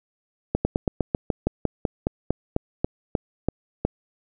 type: slowing click train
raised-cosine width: 2 ms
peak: -7 dBFS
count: 17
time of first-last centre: 0.55-3.85 s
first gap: 100 ms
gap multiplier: 1.09
effects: none